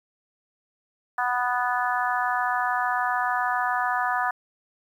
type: harmonic tone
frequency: 246.9 Hz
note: B3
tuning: in tune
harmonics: 3 / 4 / 5 / 6 / 7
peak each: -27 / -28 / -29 / -30 / -30 dBFS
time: 1.18-4.31 s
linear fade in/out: 5 ms
effects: 9-bit